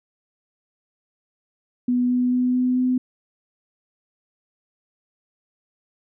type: tone with pitch steps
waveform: sine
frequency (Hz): 246.9 / 248.5 / 250.1 / 251.7 / 253.3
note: B3 / B3 / B3 / B3 / B3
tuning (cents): 0 / +11 / +22 / +33 / +44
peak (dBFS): -17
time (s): 1.88-2.98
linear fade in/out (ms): 5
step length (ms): 220
effects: none